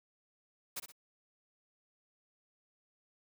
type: noise with echo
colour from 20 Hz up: white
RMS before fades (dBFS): -39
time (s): 0.76-0.8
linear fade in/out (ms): 10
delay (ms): 61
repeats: 2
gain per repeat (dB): -8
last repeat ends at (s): 0.922
effects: high-pass 100 Hz 12 dB/octave